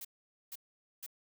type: noise bursts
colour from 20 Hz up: blue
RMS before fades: -44 dBFS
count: 3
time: 0.01-1.064 s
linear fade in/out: 5 ms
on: 38 ms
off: 470 ms
effects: none